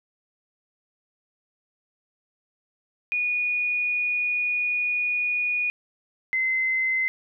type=tone pair in turn; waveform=sine; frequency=2457 / 2059 Hz; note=D#7 / C7; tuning=-22 / -28 cents; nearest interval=minor third; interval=306 cents; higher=first; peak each=-22 / -21 dBFS; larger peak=second; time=3.12-5.7 / 6.33-7.08 s; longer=first; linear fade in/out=0 ms; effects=none